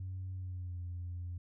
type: tone with pitch glide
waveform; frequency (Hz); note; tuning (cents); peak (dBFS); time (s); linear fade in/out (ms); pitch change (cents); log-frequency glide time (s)
sine; 93.3 to 88.06; F#2 to F2; +15 to +15; -37; 0-1.38; 5; -100; 0.34-0.79
effects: tanh soft clip ceiling -35 dBFS